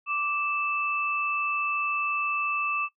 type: tone pair together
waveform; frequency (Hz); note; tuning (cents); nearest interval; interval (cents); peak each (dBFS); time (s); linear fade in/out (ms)
sine; 1171.3 / 2637; D6 / E7; -5 / 0; octave + major second; 1405; -28; 0.06-2.89; 50
effects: noise-tail reverb RT60 0.1 s tail -17 dB re dry